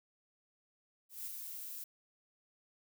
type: noise with ADSR envelope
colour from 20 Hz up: violet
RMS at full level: -41 dBFS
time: 1.09-1.84 s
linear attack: 180 ms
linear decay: 12 ms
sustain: -4 dB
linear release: 4 ms
effects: none